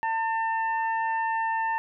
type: harmonic tone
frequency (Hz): 899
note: A5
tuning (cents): +37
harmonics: 1 / 2 / 3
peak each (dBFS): -25 / -31 / -43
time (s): 0.03-1.78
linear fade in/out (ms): 0
effects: none